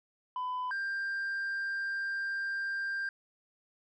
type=tone pair in turn; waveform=sine; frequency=1003 / 1588.5 Hz; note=B5 / G6; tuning=+26 / +23 cents; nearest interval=minor sixth; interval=797 cents; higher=second; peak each=-30 / -29 dBFS; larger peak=second; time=0.36-0.71 / 0.71-3.09 s; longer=second; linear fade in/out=2 ms; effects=tanh soft clip ceiling -31 dBFS